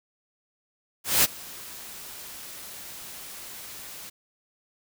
white noise with ADSR envelope, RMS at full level -18 dBFS, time 1.04-4.1 s, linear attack 200 ms, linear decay 24 ms, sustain -23 dB, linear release 13 ms, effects none

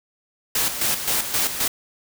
white noise with tremolo, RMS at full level -21 dBFS, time 0.55-1.68 s, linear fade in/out 5 ms, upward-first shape square, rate 3.8 Hz, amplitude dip 60%, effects none

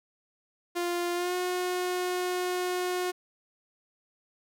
sawtooth tone with pitch glide, 349.2 to 361.7 Hz, F4 to F#4, 0 to -39 cents, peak -24 dBFS, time 0.75-3.12 s, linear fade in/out 20 ms, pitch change +61 cents, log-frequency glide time 1.14-1.34 s, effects none

